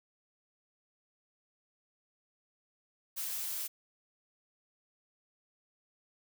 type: noise with amplitude modulation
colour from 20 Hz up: blue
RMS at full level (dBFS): -36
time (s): 3.16-3.68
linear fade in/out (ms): 20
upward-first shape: sine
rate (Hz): 245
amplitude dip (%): 30
effects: none